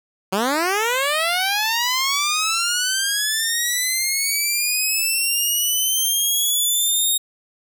10% pulse linear sweep, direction up, 181.3 to 3743 Hz, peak -10 dBFS, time 0.32-7.18 s, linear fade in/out 10 ms, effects none

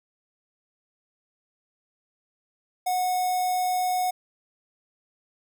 square tone with notch filter, 732 Hz, F#5, 19 cents flat, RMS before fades -25 dBFS, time 2.86-4.11 s, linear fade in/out 10 ms, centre 2800 Hz, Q 0.79, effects none

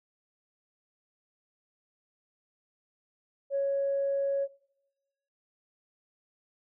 sine tone, 554.4 Hz, C#5, in tune, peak -25 dBFS, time 3.5-4.48 s, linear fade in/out 50 ms, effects noise-tail reverb RT60 0.9 s tail -21 dB re dry + tanh soft clip ceiling -21 dBFS

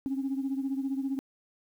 sine beating tone pair, 267.9 / 282.9 Hz, C4 / C#4, +41 / +35 cents, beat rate 15 Hz, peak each -29 / -34 dBFS, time 0.06-1.19 s, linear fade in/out 0 ms, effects tanh soft clip ceiling -23 dBFS + 10-bit

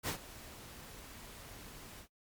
pink noise with ADSR envelope, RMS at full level -34 dBFS, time 0.03-2.08 s, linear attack 48 ms, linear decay 95 ms, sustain -17 dB, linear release 84 ms, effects noise-tail reverb RT60 0.1 s tail -21 dB re dry + MP3 96 kbps

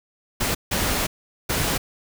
pink noise bursts at uneven times, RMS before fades -23 dBFS, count 3, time 0.4-0.55 / 0.71-1.07 / 1.49-1.78 s, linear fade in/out 10 ms, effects none

